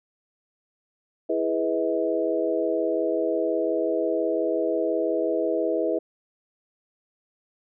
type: chord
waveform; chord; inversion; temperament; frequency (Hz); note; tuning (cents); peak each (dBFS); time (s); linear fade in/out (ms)
sine; E major seventh; none; equal with one note detuned; 329.6 / 415.3 / 493.9 / 637.9; E4 / G#4 / B4 / D#5; 0 / 0 / 0 / +43; -27 / -28 / -27 / -27; 1.29-5.99; 10
effects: none